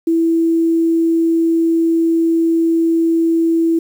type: tone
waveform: sine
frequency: 330 Hz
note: E4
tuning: 2 cents sharp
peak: -11 dBFS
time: 0.07-3.79 s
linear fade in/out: 5 ms
effects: 7-bit